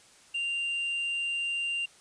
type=tone; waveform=triangle; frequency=2783 Hz; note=F7; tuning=7 cents flat; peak=-27 dBFS; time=0.34-1.86 s; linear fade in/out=10 ms; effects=white hiss -57 dBFS RMS until 2 s + resampled to 22050 Hz